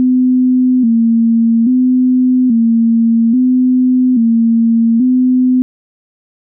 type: tone with vibrato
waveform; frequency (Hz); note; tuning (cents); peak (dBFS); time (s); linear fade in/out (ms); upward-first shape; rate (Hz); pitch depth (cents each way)
sine; 241.1; B3; -41; -7; 0-5.62; 0; square; 0.6; 89
effects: none